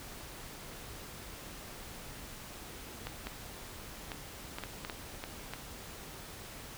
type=clicks; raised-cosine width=0.3 ms; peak=-22 dBFS; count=9; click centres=3.07 / 3.27 / 4.118 / 4.585 / 4.637 / 4.849 / 4.898 / 5.239 / 5.536 s; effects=pink hiss -47 dBFS RMS until 6.77 s